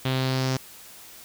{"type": "tone with low-pass filter sweep", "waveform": "sawtooth", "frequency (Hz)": 130.81, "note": "C3", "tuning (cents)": 0, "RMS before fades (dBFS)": -25, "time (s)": [0.05, 0.57], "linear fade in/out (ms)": 5, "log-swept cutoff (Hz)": [3500, 5800], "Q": 3.2, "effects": ["white hiss -46 dBFS RMS until 1.24 s"]}